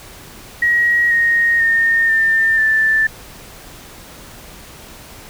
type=tone with pitch steps; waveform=sine; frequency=1900 / 1865.2 / 1831 / 1797.5 / 1764.6 Hz; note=A#6 / A#6 / A#6 / A6 / A6; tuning=+33 / +1 / -32 / +36 / +5 cents; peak=-11 dBFS; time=0.62-3.07 s; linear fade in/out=5 ms; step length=490 ms; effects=pink hiss -38 dBFS RMS until 5.29 s